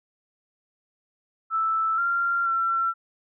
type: tone with pitch steps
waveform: sine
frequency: 1319 / 1384 / 1352 Hz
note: E6 / F6 / E6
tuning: +1 / -16 / +43 cents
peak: -21 dBFS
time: 1.5-2.94 s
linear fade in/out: 50 ms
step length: 480 ms
effects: none